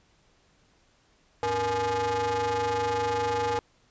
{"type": "ring-modulated tone", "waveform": "45% pulse", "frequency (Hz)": 185, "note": "F#3", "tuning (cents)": 0, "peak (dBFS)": -22, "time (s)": [1.43, 3.59], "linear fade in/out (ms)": 0, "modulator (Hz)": 660, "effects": ["pink hiss -64 dBFS RMS until 3.9 s", "resampled to 16000 Hz"]}